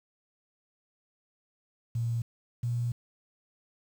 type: tone pair in turn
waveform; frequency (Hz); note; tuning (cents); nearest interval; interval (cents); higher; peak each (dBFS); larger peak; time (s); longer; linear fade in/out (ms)
sine; 116.54 / 119.54; A#2 / A#2; 0 / +44; unison; 44; second; -27; neither; 1.95-2.22 / 2.63-2.92; second; 5
effects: 9-bit